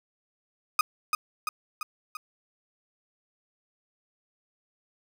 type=tone with echo; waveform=35% pulse; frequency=1244 Hz; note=D#6; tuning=1 cent flat; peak=-17 dBFS; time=0.79-0.81 s; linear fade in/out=2 ms; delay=340 ms; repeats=4; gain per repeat=-4 dB; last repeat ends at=2.17 s; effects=none